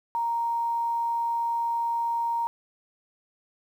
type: tone with quantisation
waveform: sine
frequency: 932.3 Hz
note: A#5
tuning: in tune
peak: -24 dBFS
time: 0.15-2.47 s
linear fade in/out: 0 ms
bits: 9
effects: none